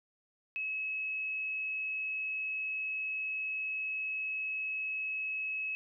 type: tone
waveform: sine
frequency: 2575 Hz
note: E7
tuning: 41 cents flat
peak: -33 dBFS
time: 0.56-5.75 s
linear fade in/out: 0 ms
effects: none